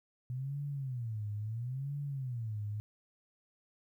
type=tone with vibrato; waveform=sine; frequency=122.2 Hz; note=B2; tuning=18 cents flat; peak=-35 dBFS; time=0.3-2.8 s; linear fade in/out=0 ms; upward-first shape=sine; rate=0.74 Hz; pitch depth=280 cents each way; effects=12-bit